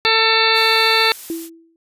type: harmonic tone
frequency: 446.5 Hz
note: A4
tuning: 25 cents sharp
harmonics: 1 / 2 / 3 / 4 / 5 / 6 / 8 / 9 / 10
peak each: -21 / -21 / -21 / -21 / -21 / -21 / -21 / -21 / -21 dBFS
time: 0.05-1.12 s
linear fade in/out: 0 ms
type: noise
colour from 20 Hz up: blue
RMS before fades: -33 dBFS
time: 0.53-1.5 s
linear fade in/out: 50 ms
type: tone with exponential decay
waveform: sine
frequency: 330 Hz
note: E4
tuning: 2 cents sharp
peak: -19 dBFS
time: 1.3-1.76 s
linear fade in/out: 1 ms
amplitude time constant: 100 ms
effects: resampled to 32000 Hz